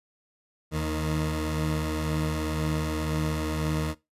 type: tone pair together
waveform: 20% pulse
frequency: 76.8 / 155.56 Hz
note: D#2 / D#3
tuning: -22 / 0 cents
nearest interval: octave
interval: 1222 cents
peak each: -24 dBFS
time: 0.71-3.95 s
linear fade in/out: 50 ms
effects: noise-tail reverb RT60 0.2 s tail -19 dB re dry + resampled to 32000 Hz